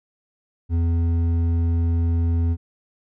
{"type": "tone with hard clipping", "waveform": "sine", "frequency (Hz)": 84, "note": "E2", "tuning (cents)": 33, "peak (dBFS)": -19, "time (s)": [0.69, 2.57], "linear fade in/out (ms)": 50, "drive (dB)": 7, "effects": []}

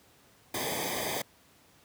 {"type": "noise with comb filter", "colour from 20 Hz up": "pink", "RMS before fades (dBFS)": -33, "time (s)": [0.54, 1.22], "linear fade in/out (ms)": 5, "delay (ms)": 0.72, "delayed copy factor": -0.9, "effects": ["pink hiss -61 dBFS RMS until 1.84 s", "high-pass 80 Hz 12 dB/octave"]}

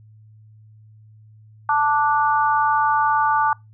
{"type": "harmonic tone", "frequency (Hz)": 293.7, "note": "D4", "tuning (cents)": 0, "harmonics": [3, 4, 5], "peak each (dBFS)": [-18, -20, -24], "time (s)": [1.69, 3.53], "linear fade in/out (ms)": 2, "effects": ["noise-tail reverb RT60 0.2 s tail -24 dB re dry", "added 108 Hz sine -45 dBFS peak until 3.73 s"]}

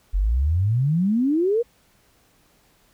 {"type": "exponential sweep", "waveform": "sine", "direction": "up", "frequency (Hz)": [43.28, 490.3], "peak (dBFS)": -17, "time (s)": [0.13, 1.63], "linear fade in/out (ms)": 20, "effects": ["pink hiss -60 dBFS RMS until 2.93 s"]}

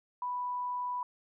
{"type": "tone", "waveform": "sine", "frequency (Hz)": 987.8, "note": "B5", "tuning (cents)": 0, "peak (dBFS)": -32, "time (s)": [0.22, 1.03], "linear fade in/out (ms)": 2, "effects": []}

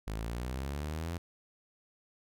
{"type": "exponential sweep", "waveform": "sawtooth", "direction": "up", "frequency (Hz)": [51.91, 87.31], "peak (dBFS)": -31, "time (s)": [0.07, 1.18], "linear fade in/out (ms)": 5, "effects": []}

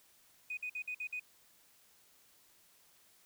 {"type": "tone bursts", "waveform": "sine", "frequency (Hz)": 2489, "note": "D#7", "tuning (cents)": 0, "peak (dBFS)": -36, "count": 6, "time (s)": [0.5, 1.197], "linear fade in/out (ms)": 5, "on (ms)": 72, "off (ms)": 53, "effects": ["tanh soft clip ceiling -32 dBFS", "white hiss -66 dBFS RMS until 3.25 s"]}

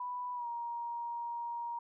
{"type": "tone with pitch glide", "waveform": "sine", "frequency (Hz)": [987.8, 942.6], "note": ["B5", "A#5"], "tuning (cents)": [0, 19], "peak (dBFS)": -36, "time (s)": [0, 1.79], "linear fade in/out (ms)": 5, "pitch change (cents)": -81, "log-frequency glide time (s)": [0.34, 0.47], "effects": []}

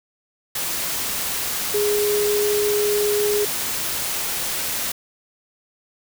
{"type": "tone in noise", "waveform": "sine", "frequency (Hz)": 415.3, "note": "G#4", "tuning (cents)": 0, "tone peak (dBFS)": -18, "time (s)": [1.74, 3.45], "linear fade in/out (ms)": 5, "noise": "white", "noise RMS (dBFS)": -25, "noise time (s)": [0.55, 4.92], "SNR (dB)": 4, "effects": []}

